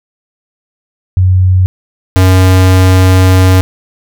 sine / square tone pair in turn, 92.5 / 93.09 Hz, F#2 / F#2, 0 / +11 cents, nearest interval unison, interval 11 cents, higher second, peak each -4 dBFS, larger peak neither, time 1.17-1.66 / 2.16-3.61 s, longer second, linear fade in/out 0 ms, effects none

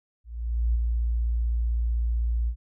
sine tone with ADSR envelope, 57.9 Hz, A#1, 11 cents flat, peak -19 dBFS, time 0.24-2.56 s, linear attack 510 ms, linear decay 12 ms, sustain -3 dB, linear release 81 ms, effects none

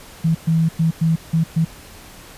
sine tone bursts at uneven times, 162.8 Hz, E3, 21 cents flat, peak -13 dBFS, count 6, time 0.24-0.35 / 0.47-0.69 / 0.79-0.91 / 1.01-1.16 / 1.33-1.44 / 1.56-1.65 s, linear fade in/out 10 ms, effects pink hiss -41 dBFS RMS until 2.37 s + resampled to 32000 Hz

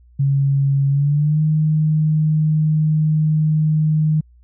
sine tone with pitch glide, 138.59 to 154.67 Hz, C#3 to D#3, 0 to -10 cents, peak -13 dBFS, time 0.19-4.21 s, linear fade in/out 10 ms, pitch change +190 cents, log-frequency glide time 0.89-1.41 s, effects added 60 Hz sine -46 dBFS peak until 4.43 s

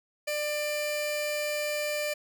sawtooth tone pair together, 595 / 1190 Hz, D5 / D6, +22 / +22 cents, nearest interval octave, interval 1200 cents, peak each -25 / -29 dBFS, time 0.27-2.14 s, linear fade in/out 10 ms, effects none

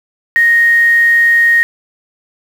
sine tone with quantisation, 1864.7 Hz, A#6, in tune, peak -6 dBFS, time 0.36-1.63 s, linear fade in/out 0 ms, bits 5, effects none

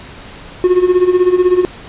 triangle tone with tremolo, 362.5 Hz, F#4, 35 cents flat, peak -3 dBFS, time 0.64-1.65 s, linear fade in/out 0 ms, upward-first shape sine, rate 16 Hz, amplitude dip 75%, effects pink hiss -34 dBFS RMS until 1.88 s + resampled to 8000 Hz

